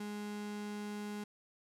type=tone; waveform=35% pulse; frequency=207.7 Hz; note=G#3; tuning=in tune; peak=-38 dBFS; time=0-1.24 s; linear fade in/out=5 ms; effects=low-pass 12000 Hz 12 dB/octave